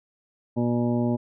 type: harmonic tone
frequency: 120 Hz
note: B2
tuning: 49 cents flat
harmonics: 1 / 2 / 3 / 4 / 5 / 7 / 8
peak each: -27 / -23 / -30 / -37 / -32 / -37 / -45 dBFS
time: 0.56-1.17 s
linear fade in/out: 20 ms
effects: none